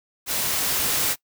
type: noise with level ramp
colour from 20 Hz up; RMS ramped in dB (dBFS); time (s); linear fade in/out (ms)
white; -25 to -22; 0.26-1.16; 50
effects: noise-tail reverb RT60 0.1 s tail -22 dB re dry